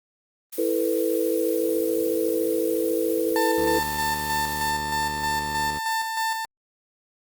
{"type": "noise", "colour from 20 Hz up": "blue", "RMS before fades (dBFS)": -36, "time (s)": [0.52, 4.71], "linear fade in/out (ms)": 10}
{"type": "chord", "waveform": "sine", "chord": "E suspended fourth", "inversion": "none", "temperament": "equal", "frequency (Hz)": [329.6, 440, 493.9], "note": ["E4", "A4", "B4"], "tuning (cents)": [0, 0, 0], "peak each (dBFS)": -25, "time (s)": [0.58, 3.79], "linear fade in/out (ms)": 5}
{"type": "tone with tremolo", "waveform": "30% pulse", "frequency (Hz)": 893, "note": "A5", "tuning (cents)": 25, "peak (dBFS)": -20, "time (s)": [3.36, 6.45], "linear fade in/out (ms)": 0, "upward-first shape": "square", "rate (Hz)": 3.2, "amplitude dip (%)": 40}
{"type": "tone with pitch glide", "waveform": "10% pulse", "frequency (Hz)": [74.8, 74.03], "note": ["D2", "D2"], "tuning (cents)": [32, 14], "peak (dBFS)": -25, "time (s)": [3.57, 5.79], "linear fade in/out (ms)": 10, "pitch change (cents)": -18, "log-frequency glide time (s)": [4.14, 5.64]}
{"effects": ["Opus 32 kbps"]}